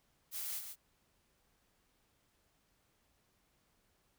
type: noise with echo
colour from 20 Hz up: blue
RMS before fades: -41 dBFS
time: 0.31-0.62 s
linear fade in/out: 50 ms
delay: 140 ms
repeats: 1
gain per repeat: -6 dB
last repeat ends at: 0.76 s
effects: pink hiss -75 dBFS RMS until 4.18 s